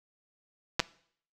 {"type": "clicks", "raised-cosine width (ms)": 0.2, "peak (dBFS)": -7, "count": 2, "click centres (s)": [0.795, 0.801], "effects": ["noise-tail reverb RT60 0.6 s tail -21 dB re dry"]}